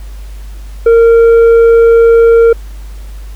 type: tone with tanh clipping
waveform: sine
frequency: 461.1 Hz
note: A#4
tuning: 19 cents flat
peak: -3 dBFS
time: 0.86-2.53 s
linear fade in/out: 5 ms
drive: 5 dB
effects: added 50 Hz sine -23 dBFS peak until 3.35 s + pink hiss -41 dBFS RMS until 3.35 s